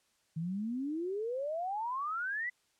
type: exponential sweep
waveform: sine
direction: up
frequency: 155.56 to 2020 Hz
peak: -33 dBFS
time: 0.36-2.5 s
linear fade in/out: 10 ms
effects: white hiss -73 dBFS RMS until 2.79 s + low-pass 9000 Hz 12 dB/octave